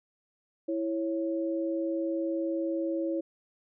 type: tone pair together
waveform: sine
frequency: 330 / 550 Hz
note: E4 / C#5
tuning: +2 / -14 cents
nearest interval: major sixth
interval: 884 cents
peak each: -29 / -33 dBFS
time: 0.68-3.21 s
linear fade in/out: 10 ms
effects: none